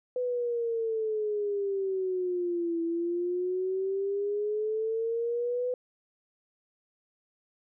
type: exponential two-way sweep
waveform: sine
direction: down then up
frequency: 502 to 332 to 502 Hz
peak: -27 dBFS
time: 0.16-5.74 s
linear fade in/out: 2 ms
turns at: 2.82 s
effects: none